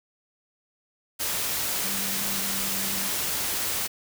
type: tone in noise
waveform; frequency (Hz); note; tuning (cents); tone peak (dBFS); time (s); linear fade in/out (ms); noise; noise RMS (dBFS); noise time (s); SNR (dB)
sine; 196; G3; 0; -37; 1.83-3.09; 20; white; -28; 1.19-3.88; -12
effects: none